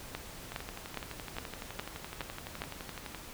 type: two click trains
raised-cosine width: 0.3 ms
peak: -24 / -19 dBFS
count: 32 / 7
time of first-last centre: 0.52-3.147 / 0.15-2.619 s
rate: 11.8 / 2.43 Hz
effects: pink hiss -47 dBFS RMS until 3.33 s